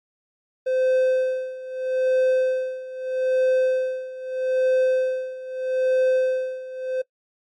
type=tone with tremolo; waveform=triangle; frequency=516 Hz; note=C5; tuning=24 cents flat; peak=-14 dBFS; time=0.66-7.02 s; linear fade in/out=10 ms; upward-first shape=sine; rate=0.79 Hz; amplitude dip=85%; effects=noise-tail reverb RT60 0.1 s tail -22 dB re dry + MP3 48 kbps